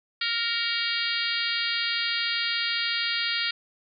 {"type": "harmonic tone with a mistuned harmonic", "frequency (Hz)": 466.2, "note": "A#4", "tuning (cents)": 0, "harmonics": [3, 4, 5, 6, 7, 8, 9, 10], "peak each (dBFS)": [-33, -33, -33, -33, -33, -33, -33, -33], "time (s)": [0.21, 3.51], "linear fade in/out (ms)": 5, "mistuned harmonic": 5, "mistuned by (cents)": -33, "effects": []}